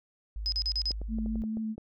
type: tone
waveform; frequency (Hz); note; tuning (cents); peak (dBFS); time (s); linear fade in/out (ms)
sine; 52.3; G#1; +13; -33; 0.36-1.42; 0
type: tone bursts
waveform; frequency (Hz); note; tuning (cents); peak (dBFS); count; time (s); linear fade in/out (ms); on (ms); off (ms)
sine; 5050; D#8; +25; -27; 5; 0.46-0.917; 0; 61; 38
type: clicks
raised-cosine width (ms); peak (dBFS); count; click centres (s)
2; -29; 8; 0.908 / 1.016 / 1.186 / 1.261 / 1.357 / 1.438 / 1.571 / 1.78
type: tone with vibrato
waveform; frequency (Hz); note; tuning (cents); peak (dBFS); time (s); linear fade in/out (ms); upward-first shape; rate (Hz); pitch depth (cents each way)
sine; 220; A3; 0; -30; 1.08-1.76; 50; square; 4.5; 11
effects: none